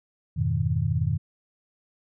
sine chord, F half-diminished seventh, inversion none, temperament equal, 87.31 / 103.83 / 123.47 / 155.56 Hz, F2 / Ab2 / Cb3 / Eb3, 0 / 0 / 0 / 0 cents, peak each -28 / -28 / -27 / -27 dBFS, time 0.36-1.18 s, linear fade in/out 20 ms, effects none

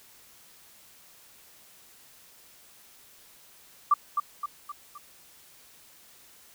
sine tone with echo, 1174.7 Hz, D6, in tune, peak -16 dBFS, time 3.91-3.94 s, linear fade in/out 5 ms, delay 260 ms, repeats 4, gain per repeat -6 dB, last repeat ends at 4.98 s, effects white hiss -55 dBFS RMS until 6.54 s

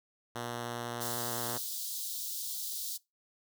5% pulse tone, 119.3 Hz, A#2, 41 cents sharp, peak -25 dBFS, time 0.35-1.58 s, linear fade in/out 10 ms
white high-pass noise, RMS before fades -38 dBFS, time 1-2.98 s, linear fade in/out 20 ms, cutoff 3500 Hz, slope 48 dB/octave
effects noise-tail reverb RT60 0.2 s tail -21 dB re dry

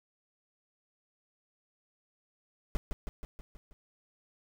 brown noise with echo, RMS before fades -28 dBFS, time 2.75-2.77 s, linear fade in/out 0 ms, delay 160 ms, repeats 6, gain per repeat -4 dB, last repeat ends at 3.73 s, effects none

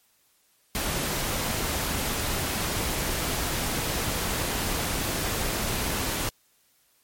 pink noise, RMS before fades -28 dBFS, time 0.75-6.29 s, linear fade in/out 0 ms, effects white hiss -65 dBFS RMS until 7.03 s + MP3 64 kbps

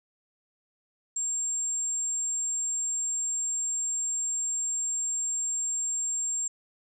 sine tone, 7440 Hz, A#8, 4 cents flat, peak -27 dBFS, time 1.16-6.48 s, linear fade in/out 5 ms, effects none

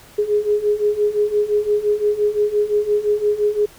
sine beating tone pair, 413.6 / 419.4 Hz, G#4 / G#4, -7 / +17 cents, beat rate 5.8 Hz, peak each -20 / -17 dBFS, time 0.18-3.66 s, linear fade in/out 10 ms, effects pink hiss -45 dBFS RMS until 3.78 s

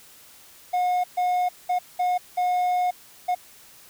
triangle tone bursts at uneven times, 722 Hz, F#5, 43 cents flat, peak -18 dBFS, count 6, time 0.73-1.04 / 1.17-1.49 / 1.69-1.79 / 1.99-2.18 / 2.37-2.91 / 3.28-3.35 s, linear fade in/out 10 ms, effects white hiss -50 dBFS RMS until 3.89 s

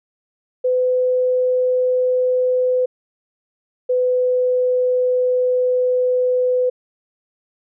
sine tone pair in turn, 505 / 502.1 Hz, B4 / B4, +39 / +29 cents, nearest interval unison, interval 10 cents, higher first, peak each -14 dBFS, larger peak neither, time 0.64-2.86 / 3.89-6.7 s, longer second, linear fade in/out 10 ms, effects none

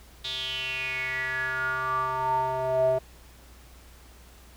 square tone with band-pass filter sweep, 130 Hz, C3, 11 cents flat, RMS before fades -28 dBFS, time 0.24-2.99 s, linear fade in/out 10 ms, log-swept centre 3700 to 590 Hz, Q 8.3, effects added 60 Hz sine -50 dBFS peak until 4.56 s + pink hiss -54 dBFS RMS until 4.56 s

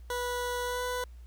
20% pulse tone with pitch glide, 490.3 to 496.6 Hz, B4 to B4, -13 to +9 cents, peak -26 dBFS, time 0.1-1.04 s, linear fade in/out 2 ms, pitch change +22 cents, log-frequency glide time 0.64-0.83 s, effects added 60 Hz sine -45 dBFS peak until 1.26 s + pink hiss -67 dBFS RMS until 1.26 s

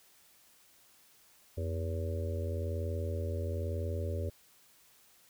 harmonic tone with a mistuned harmonic, 81 Hz, E2, 30 cents flat, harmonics 1 / 3 / 4 / 5 / 6 / 7, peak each -33 / -46 / -48 / -43 / -44 / -43 dBFS, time 1.57-4.3 s, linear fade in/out 10 ms, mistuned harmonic 1, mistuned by +140 cents, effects white hiss -63 dBFS RMS until 5.29 s

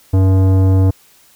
sine tone with tanh clipping, 94.9 Hz, F#2, 44 cents sharp, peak -10 dBFS, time 0.13-0.91 s, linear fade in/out 10 ms, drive 15 dB, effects white hiss -49 dBFS RMS until 1.35 s

